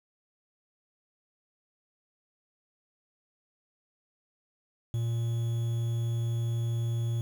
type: tone with quantisation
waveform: triangle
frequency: 116.54 Hz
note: A#2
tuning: in tune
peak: -25 dBFS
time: 4.94-7.21 s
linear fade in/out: 0 ms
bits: 8
effects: none